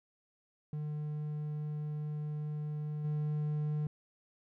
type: tone with level steps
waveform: triangle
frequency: 150.4 Hz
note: D3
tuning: 42 cents sharp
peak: -33 / -29 dBFS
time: 0.73-3.87 s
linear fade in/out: 2 ms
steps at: 3.04 s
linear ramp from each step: 10 ms
effects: none